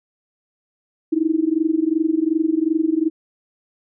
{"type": "tone with amplitude modulation", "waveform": "sine", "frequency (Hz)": 319.5, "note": "D#4", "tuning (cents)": 46, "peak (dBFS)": -12, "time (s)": [1.12, 3.1], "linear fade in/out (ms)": 10, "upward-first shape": "sine", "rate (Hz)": 22.7, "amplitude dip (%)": 90, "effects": []}